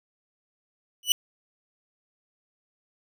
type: tone with exponential growth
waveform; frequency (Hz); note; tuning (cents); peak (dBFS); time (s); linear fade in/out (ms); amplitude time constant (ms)
sawtooth; 2960; F#7; 0; -10; 1.03-1.12; 1; 19
effects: none